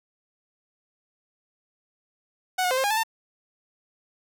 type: tone with pitch steps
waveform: sawtooth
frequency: 740 / 724 / 516 / 530 / 816 / 874 / 899 Hz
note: F#5 / F#5 / C5 / C5 / G#5 / A5 / A5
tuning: 0 / -38 / -24 / +22 / -31 / -12 / +37 cents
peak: -18 dBFS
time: 2.58-3.035 s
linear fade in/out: 10 ms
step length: 65 ms
effects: none